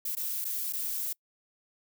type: noise with dropouts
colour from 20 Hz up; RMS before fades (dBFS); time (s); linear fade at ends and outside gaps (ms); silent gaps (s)
violet; -33; 0.05-1.13; 5; 0.152-0.168 / 0.445-0.451 / 0.726-0.733
effects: noise-tail reverb RT60 0.1 s tail -26 dB re dry

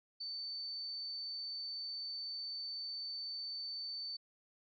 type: tone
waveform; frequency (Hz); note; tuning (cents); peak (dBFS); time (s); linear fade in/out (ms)
sine; 4538; C#8; +40; -40; 0.2-4.17; 10
effects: none

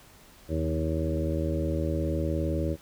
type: harmonic tone with a mistuned harmonic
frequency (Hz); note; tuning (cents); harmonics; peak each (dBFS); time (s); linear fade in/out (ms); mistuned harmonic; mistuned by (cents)
79.6; D#2; +40; 1 / 2 / 3 / 4 / 5 / 6 / 7; -29 / -33 / -37 / -32 / -37 / -39 / -34; 0.48-2.77; 50; 2; -24
effects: pink hiss -54 dBFS RMS until 2.81 s

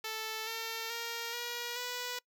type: tone with pitch steps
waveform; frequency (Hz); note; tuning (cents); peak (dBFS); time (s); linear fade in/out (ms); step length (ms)
5% pulse; 440 / 452.4 / 465.1 / 478.2 / 491.6; A4 / A4 / A#4 / A#4 / B4; 0 / +48 / -4 / +44 / -8; -25; 0.04-2.19; 5; 430
effects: noise-tail reverb RT60 0.1 s tail -23 dB re dry

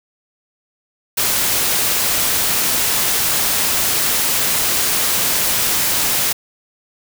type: noise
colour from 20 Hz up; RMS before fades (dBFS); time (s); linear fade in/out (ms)
white; -17; 1.17-6.33; 10
effects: none

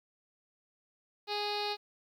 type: tone with frequency modulation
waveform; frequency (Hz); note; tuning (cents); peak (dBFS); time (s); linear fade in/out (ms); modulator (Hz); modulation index
sine; 1656; G#6; -5; -31; 1.27-1.77; 50; 414; 7.2
effects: tanh soft clip ceiling -29 dBFS + 11-bit

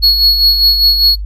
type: tone with tremolo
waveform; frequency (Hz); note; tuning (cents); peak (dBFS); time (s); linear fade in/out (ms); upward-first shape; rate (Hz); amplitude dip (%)
triangle; 4349; C#8; -34; -3; 0.02-1.16; 20; sine; 5; 55
effects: noise-tail reverb RT60 0.1 s tail -18 dB re dry + added 50 Hz sine -18 dBFS peak until 1.25 s

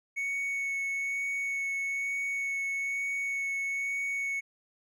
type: tone with vibrato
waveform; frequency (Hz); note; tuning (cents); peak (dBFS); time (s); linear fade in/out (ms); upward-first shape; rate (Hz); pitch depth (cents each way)
triangle; 2217; C#7; 0; -28; 0.16-4.41; 20; sine; 1.1; 9
effects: none

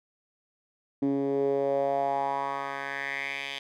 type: tone with band-pass filter sweep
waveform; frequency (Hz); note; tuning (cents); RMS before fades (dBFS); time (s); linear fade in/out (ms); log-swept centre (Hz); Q
10% pulse; 138.59; C#3; 0; -29; 1.02-3.59; 5; 280 to 3000; 3.9
effects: none

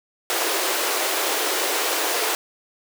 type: high-pass noise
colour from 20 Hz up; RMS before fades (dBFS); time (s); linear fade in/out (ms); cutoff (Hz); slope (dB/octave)
pink; -23; 0.3-2.35; 0; 340; 48
effects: none

